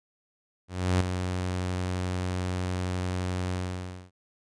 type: tone with ADSR envelope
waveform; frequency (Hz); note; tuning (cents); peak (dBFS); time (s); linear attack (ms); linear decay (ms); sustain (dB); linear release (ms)
sawtooth; 91.2; F#2; -24; -16; 0.68-4.11; 330; 4; -8; 580
effects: resampled to 22050 Hz